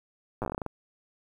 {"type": "slowing click train", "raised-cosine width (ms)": 1, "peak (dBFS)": -18, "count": 12, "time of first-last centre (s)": [0.42, 0.663], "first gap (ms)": 8, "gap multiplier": 1.19, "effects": ["9-bit"]}